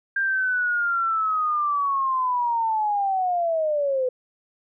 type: linear sweep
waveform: sine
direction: down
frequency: 1600 to 499.1 Hz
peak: -20 dBFS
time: 0.16-4.09 s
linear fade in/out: 5 ms
effects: none